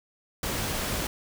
pink noise, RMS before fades -30 dBFS, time 0.43-1.07 s, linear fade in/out 2 ms, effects none

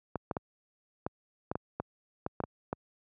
clicks, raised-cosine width 1 ms, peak -18 dBFS, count 11, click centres 0.157 / 0.312 / 0.368 / 1.065 / 1.515 / 1.555 / 1.8 / 2.264 / 2.403 / 2.438 / 2.729 s, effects high-pass 80 Hz 12 dB/octave

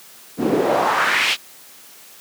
pink noise with band-pass filter sweep, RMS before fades -18 dBFS, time 0.37-1.37 s, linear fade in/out 50 ms, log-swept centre 240 to 3400 Hz, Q 2.3, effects white hiss -44 dBFS RMS until 2.2 s + high-pass 150 Hz 12 dB/octave

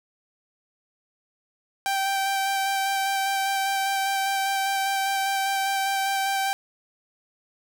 sawtooth tone with vibrato, 781 Hz, G5, 7 cents flat, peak -19 dBFS, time 1.86-6.53 s, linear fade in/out 0 ms, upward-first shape square, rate 5 Hz, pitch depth 10 cents each way, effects none

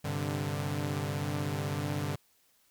sawtooth chord, G suspended fourth, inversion none, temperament equal with one note detuned, 98.51 / 130.81 / 146.83 Hz, G2 / C3 / D3, +9 / 0 / 0 cents, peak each -32 / -34 / -30 dBFS, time 0.04-2.16 s, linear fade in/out 10 ms, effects white hiss -68 dBFS RMS until 2.7 s

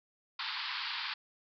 white band-pass noise, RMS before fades -38 dBFS, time 0.39-1.14 s, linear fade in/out 5 ms, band 850 to 4800 Hz, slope 96 dB/octave, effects none

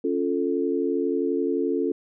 sine chord, Db augmented, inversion none, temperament equal, 277.2 / 349.2 / 440 Hz, Db4 / F4 / A4, 0 / 0 / 0 cents, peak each -26 dBFS, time 0.04-1.92 s, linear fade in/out 5 ms, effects none

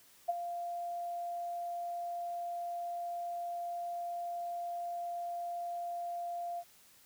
sine tone with ADSR envelope, 695 Hz, F5, 9 cents flat, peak -26 dBFS, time 0.28-6.64 s, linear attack 14 ms, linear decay 26 ms, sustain -10 dB, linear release 55 ms, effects white hiss -62 dBFS RMS until 7.05 s

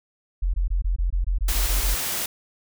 sine tone bursts, 43.65 Hz, F1, in tune, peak -19 dBFS, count 11, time 0.42-1.95 s, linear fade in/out 10 ms, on 120 ms, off 21 ms
white noise, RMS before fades -27 dBFS, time 1.48-2.26 s, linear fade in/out 5 ms
effects none

